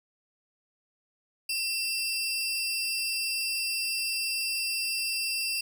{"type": "tone pair together", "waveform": "sawtooth", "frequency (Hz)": [2693, 4798], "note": ["E7", "D8"], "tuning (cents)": [36, 36], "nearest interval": "minor seventh", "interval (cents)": 1000, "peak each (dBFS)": -28, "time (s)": [1.49, 5.61], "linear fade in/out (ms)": 5, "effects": []}